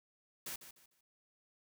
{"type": "noise with echo", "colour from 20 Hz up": "white", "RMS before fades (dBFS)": -43, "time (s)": [0.46, 0.56], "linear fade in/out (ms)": 5, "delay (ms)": 150, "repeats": 3, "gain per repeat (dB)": -11, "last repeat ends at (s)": 1.01, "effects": []}